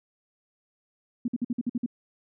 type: tone bursts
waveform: sine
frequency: 240.7 Hz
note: B3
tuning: 44 cents flat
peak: -24 dBFS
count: 8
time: 1.25-1.862 s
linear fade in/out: 5 ms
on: 31 ms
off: 52 ms
effects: none